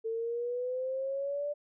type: exponential sweep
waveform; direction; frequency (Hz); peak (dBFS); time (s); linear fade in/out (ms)
sine; up; 445.7 to 589; -31; 0.04-1.54; 20
effects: none